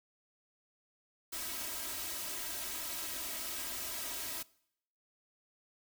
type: noise with comb filter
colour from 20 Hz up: white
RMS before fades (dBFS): -40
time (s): 1.32-4.43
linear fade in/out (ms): 10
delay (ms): 3.1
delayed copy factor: +0.95
effects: noise-tail reverb RT60 0.7 s tail -22 dB re dry